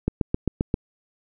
click train, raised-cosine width 3 ms, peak -8 dBFS, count 6, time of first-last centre 0.08-0.741 s, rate 7.56 Hz, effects none

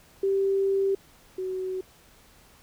sine tone pair in turn, 390.7 / 373.6 Hz, G4 / F#4, -6 / +17 cents, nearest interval minor second, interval 77 cents, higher first, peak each -21 / -28 dBFS, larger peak first, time 0.23-0.95 / 1.38-1.81 s, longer first, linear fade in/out 5 ms, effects pink hiss -56 dBFS RMS until 2.62 s

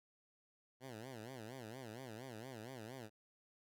10% pulse tone with vibrato, 119.9 Hz, A#2, 49 cents sharp, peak -40 dBFS, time 0.8-3.1 s, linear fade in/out 50 ms, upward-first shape sine, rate 4.3 Hz, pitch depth 200 cents each way, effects none

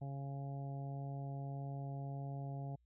harmonic tone, 138.59 Hz, C#3, in tune, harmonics 1 / 2 / 3 / 4 / 5 / 6, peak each -41 / -53 / -57 / -57 / -52 / -59 dBFS, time 0.01-2.76 s, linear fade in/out 10 ms, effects added 60 Hz sine -70 dBFS peak until 2.85 s

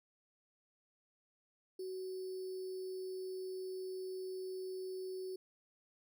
sine tone with sample-and-hold, 374.4 Hz, F#4, 20 cents sharp, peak -40 dBFS, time 1.79-5.36 s, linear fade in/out 5 ms, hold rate 4900 Hz, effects none

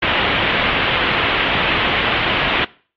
white low-pass noise, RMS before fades -17 dBFS, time 0.02-2.65 s, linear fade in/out 10 ms, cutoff 3300 Hz, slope 48 dB/octave, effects noise-tail reverb RT60 0.4 s tail -21 dB re dry + MP3 48 kbps

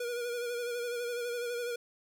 square tone with vibrato, 480.1 Hz, B4, 49 cents flat, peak -34 dBFS, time 0-1.76 s, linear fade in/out 5 ms, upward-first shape sine, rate 12 Hz, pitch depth 38 cents each way, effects none

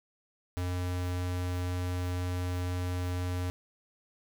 square tone, 89.8 Hz, F2, 49 cents sharp, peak -31 dBFS, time 0.57-3.5 s, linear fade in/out 0 ms, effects none

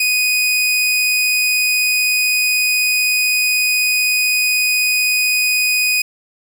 sawtooth tone, 2489 Hz, D#7, in tune, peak -10 dBFS, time 0-6.02 s, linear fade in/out 5 ms, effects none

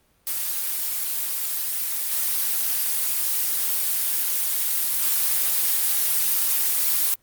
blue noise with level steps, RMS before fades -26 / -23 / -21 dBFS, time 0.27-7.14 s, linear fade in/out 0 ms, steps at 2.11 / 5.02 s, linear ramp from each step 5 ms, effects pink hiss -63 dBFS RMS until 7.22 s + Opus 32 kbps

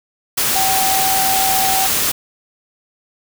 sine tone in noise, 768 Hz, G5, 36 cents flat, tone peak -17 dBFS, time 0.55-1.87 s, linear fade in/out 10 ms, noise white, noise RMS -17 dBFS, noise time 0.37-2.12 s, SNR -3 dB, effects none

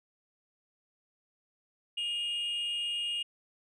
sine tone with frequency modulation, 2846 Hz, F7, 32 cents sharp, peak -28 dBFS, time 1.97-3.23 s, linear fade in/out 10 ms, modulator 412 Hz, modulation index 0.28, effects tanh soft clip ceiling -30 dBFS

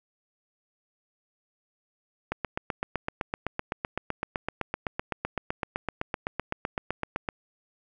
click train, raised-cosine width 0.5 ms, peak -13 dBFS, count 40, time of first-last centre 2.32-7.288 s, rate 7.85 Hz, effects none

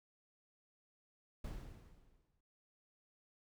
brown noise with exponential decay, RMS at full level -42 dBFS, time 1.44-2.41 s, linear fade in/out 5 ms, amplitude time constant 210 ms, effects none

